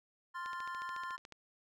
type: chord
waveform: triangle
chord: F major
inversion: second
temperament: equal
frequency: 1046.5 / 1396.9 / 1760 Hz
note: C6 / F6 / A6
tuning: 0 / 0 / 0 cents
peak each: -39 / -45 / -45 dBFS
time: 0.34-1.17 s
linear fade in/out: 20 ms
type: click train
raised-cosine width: 0.2 ms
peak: -32 dBFS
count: 13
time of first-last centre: 0.46-1.323 s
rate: 13.9 Hz
effects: none